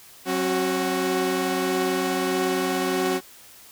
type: tone cluster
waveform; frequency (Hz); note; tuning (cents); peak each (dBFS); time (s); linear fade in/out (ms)
sawtooth; 186.3 / 271 / 371; F#3 / C#4 / F#4; +12 / -39 / +5; -27 / -23 / -20; 0.25-3.21; 50
effects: white hiss -48 dBFS RMS until 3.71 s